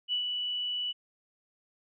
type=tone with ADSR envelope; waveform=sine; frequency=2958 Hz; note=F#7; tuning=1 cent flat; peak=-26 dBFS; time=0.08-0.93 s; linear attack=47 ms; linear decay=100 ms; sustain=-4 dB; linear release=24 ms; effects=none